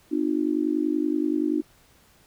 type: tone with amplitude modulation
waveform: sine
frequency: 305.3 Hz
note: D#4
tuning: 33 cents flat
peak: -17 dBFS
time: 0.11-1.62 s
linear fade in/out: 20 ms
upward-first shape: sine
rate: 50.5 Hz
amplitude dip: 100%
effects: pink hiss -58 dBFS RMS until 2.26 s